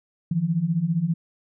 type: beating tone pair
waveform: sine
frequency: 156.7 / 171.7 Hz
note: D#3 / F3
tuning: +13 / -29 cents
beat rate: 15 Hz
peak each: -25 / -22 dBFS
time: 0.31-1.14 s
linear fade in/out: 5 ms
effects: none